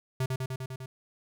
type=tone with echo; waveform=square; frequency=130.2 Hz; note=C3; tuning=8 cents flat; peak=-27 dBFS; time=0.2-0.26 s; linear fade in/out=5 ms; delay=100 ms; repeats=6; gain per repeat=-2 dB; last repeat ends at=0.86 s; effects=none